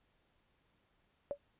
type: tone with exponential decay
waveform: sine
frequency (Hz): 570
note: C#5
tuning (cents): +48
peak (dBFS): -30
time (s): 1.31-1.38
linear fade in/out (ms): 0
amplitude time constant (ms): 15
effects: pink hiss -75 dBFS RMS until 1.59 s + resampled to 8000 Hz